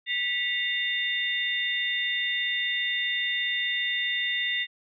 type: tone cluster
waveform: sine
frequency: 1965 / 2182 / 2793 / 3618 Hz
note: B6 / C#7 / F7 / A7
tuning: -9 / -28 / -1 / +48 cents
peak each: -28 / -37 / -32 / -30 dBFS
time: 0.06-4.67 s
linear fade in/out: 50 ms
effects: none